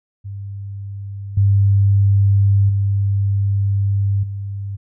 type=tone with level steps; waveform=sine; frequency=99.5 Hz; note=G2; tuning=26 cents sharp; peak=-26 / -10 / -14 / -23 dBFS; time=0.24-4.77 s; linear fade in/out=20 ms; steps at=1.37 / 2.69 / 4.23 s; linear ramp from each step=5 ms; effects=none